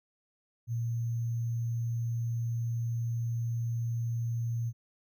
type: tone with sample-and-hold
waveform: sine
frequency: 116.54 Hz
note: A#2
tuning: in tune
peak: -29 dBFS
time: 0.67-4.73 s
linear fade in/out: 50 ms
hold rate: 6300 Hz
effects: none